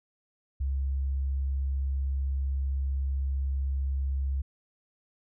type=tone; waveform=sine; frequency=67.8 Hz; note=C#2; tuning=38 cents flat; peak=-26 dBFS; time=0.6-4.42 s; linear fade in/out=10 ms; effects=none